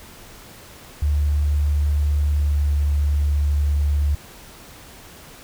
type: tone with pitch glide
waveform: sine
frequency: 73.42 to 72.7 Hz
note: D2 to D2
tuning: 0 to -17 cents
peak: -16 dBFS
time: 1.02-4.15 s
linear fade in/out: 5 ms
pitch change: -17 cents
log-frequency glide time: 2.38-2.54 s
effects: pink hiss -43 dBFS RMS until 5.43 s